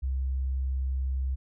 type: tone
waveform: sine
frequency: 65.8 Hz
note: C2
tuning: 10 cents sharp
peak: -26 dBFS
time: 0.02-1.36 s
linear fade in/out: 20 ms
effects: none